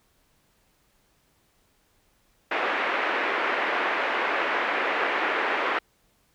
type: band-pass noise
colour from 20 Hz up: white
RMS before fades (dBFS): -26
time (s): 2.51-5.79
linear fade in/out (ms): 5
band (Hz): 320 to 2200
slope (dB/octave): 24
effects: pink hiss -66 dBFS RMS until 6.34 s